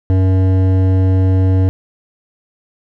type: tone with hard clipping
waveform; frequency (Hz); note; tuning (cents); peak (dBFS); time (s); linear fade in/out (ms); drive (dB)
triangle; 94; F#2; +28; -11; 0.1-1.69; 0; 16
effects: none